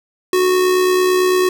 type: tone with amplitude modulation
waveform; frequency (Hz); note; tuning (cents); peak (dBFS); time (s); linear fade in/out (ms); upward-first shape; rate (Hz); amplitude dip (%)
square; 368; F#4; -9; -11; 0.33-1.49; 2; sine; 68.9; 35
effects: none